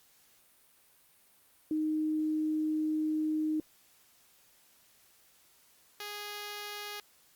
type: tone pair in turn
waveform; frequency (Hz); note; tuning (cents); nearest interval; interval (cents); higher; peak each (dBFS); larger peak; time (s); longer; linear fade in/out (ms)
sine / 5% pulse; 310 / 413.8; D#4 / G#4; -6 / -6; perfect fourth; 500; second; -28 / -28; neither; 1.71-3.6 / 6-7; first; 2
effects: white hiss -64 dBFS RMS until 7.35 s + Opus 48 kbps